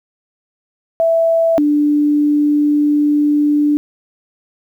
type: tone pair in turn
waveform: sine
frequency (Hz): 660 / 294.7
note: E5 / D4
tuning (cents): +2 / +6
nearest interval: octave + major second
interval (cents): 1396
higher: first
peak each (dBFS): -10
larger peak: neither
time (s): 1-1.58 / 1.58-3.77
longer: second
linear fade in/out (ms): 0
effects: 8-bit